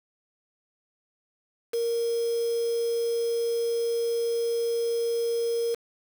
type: tone with quantisation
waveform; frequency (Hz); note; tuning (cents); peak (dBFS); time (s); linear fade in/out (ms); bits
sine; 466.2; A#4; 0; -24; 1.73-5.75; 10; 6
effects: none